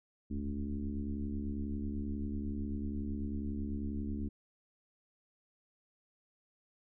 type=tone with frequency modulation; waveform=sine; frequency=144.4 Hz; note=D3; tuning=29 cents flat; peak=-34 dBFS; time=0.3-4.29 s; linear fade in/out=10 ms; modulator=70.2 Hz; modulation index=2.2; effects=none